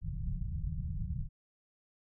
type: low-pass noise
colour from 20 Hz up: pink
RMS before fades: -36 dBFS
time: 0.01-1.29 s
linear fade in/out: 50 ms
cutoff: 180 Hz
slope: 96 dB/octave
effects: none